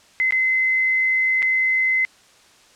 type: tone with dropouts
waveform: sine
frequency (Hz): 2052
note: C7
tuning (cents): -34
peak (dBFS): -16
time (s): 0.2-2.05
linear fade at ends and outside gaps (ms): 0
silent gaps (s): 0.308-0.323 / 1.422-1.427
effects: white hiss -52 dBFS RMS until 2.75 s + low-pass 7000 Hz 12 dB/octave